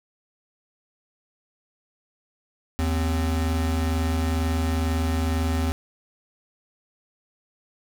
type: tone pair together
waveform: square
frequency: 79.7 / 261.2 Hz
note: D#2 / C4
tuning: +42 / -3 cents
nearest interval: octave + major sixth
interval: 2055 cents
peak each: -23 / -30 dBFS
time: 2.79-5.72 s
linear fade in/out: 0 ms
effects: none